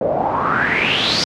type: noise with low-pass filter sweep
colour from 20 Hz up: pink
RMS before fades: -17 dBFS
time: 0.01-1.24 s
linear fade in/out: 2 ms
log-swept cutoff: 520 to 5200 Hz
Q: 6.4
effects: high-pass 150 Hz 12 dB/octave